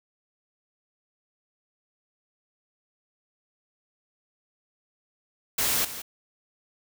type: noise with echo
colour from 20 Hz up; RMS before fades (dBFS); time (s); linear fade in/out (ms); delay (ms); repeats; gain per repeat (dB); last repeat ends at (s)
white; -25; 5.58-5.85; 5; 170; 1; -12; 6.02
effects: none